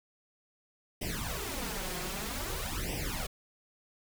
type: noise with flanger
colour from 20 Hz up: pink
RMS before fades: -36 dBFS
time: 1.01-3.27 s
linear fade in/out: 10 ms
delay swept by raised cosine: 0.36 to 5.56 ms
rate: 0.52 Hz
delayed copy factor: +0.95
effects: none